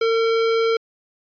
square tone, 454.1 Hz, A#4, 45 cents flat, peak -17 dBFS, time 0.01-0.77 s, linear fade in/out 5 ms, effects resampled to 11025 Hz

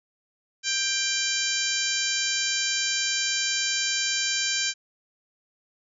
harmonic tone with a mistuned harmonic, 790 Hz, G5, 13 cents sharp, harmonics 2 / 3 / 4 / 5 / 6 / 7 / 8 / 9, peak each -32 / -32 / -32 / -32 / -32 / -32 / -32 / -32 dBFS, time 0.63-4.74 s, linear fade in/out 50 ms, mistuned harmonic 4, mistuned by -20 cents, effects none

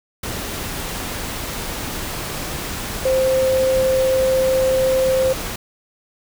sine tone in noise, 523.3 Hz, C5, in tune, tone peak -14 dBFS, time 3.05-5.33 s, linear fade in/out 5 ms, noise pink, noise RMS -27 dBFS, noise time 0.23-5.56 s, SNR +10 dB, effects none

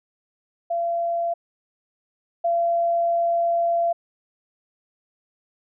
sine tone pair in turn, 682 / 682 Hz, F5 / F5, -41 / -41 cents, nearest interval unison, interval 0 cents, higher neither, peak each -21 / -18 dBFS, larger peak second, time 0.7-1.34 / 2.44-3.93 s, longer second, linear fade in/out 10 ms, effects none

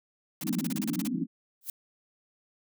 white band-pass noise, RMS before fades -31 dBFS, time 0.41-1.27 s, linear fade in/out 50 ms, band 160 to 310 Hz, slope 96 dB/octave
white noise bursts, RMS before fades -37 dBFS, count 12, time 0.41-1.075 s, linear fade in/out 2 ms, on 27 ms, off 31 ms
violet noise with exponential growth, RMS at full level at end -30 dBFS, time 1.61-1.7 s, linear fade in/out 2 ms, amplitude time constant 18 ms
effects none

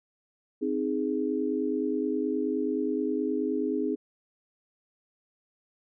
sine chord, Ab major, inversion first, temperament equal, 261.6 / 311.1 / 415.3 Hz, C4 / Eb4 / Ab4, 0 / 0 / 0 cents, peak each -30 dBFS, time 0.61-3.96 s, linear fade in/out 20 ms, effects none

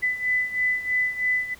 sine beating tone pair, 2000 / 2003.1 Hz, B6 / B6, +21 / +24 cents, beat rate 3.1 Hz, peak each -23 / -27 dBFS, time 0.02-1.55 s, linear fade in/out 20 ms, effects pink hiss -50 dBFS RMS until 1.59 s

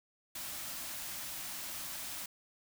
white band-stop noise, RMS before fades -42 dBFS, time 0.35-2.26 s, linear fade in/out 5 ms, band 360 to 530 Hz, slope 96 dB/octave, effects none

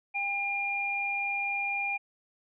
sine tone pair together, 800 / 2408 Hz, G5 / D7, +35 / +43 cents, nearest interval octave + perfect fifth, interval 1908 cents, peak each -35 / -29 dBFS, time 0.14-1.98 s, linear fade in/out 20 ms, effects none

